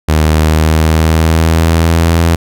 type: tone with pitch glide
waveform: sawtooth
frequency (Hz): 77.78 to 83.36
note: D#2 to E2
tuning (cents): 0 to +20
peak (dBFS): -3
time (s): 0.08-2.36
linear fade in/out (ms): 10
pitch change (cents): +120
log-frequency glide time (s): 0.34-2.11
effects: none